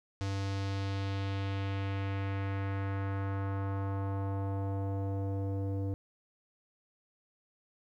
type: tone with low-pass filter sweep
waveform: square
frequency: 98 Hz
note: G2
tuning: in tune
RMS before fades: -34 dBFS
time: 0.21-5.94 s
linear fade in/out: 0 ms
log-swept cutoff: 5900 to 450 Hz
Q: 1.5
effects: 12-bit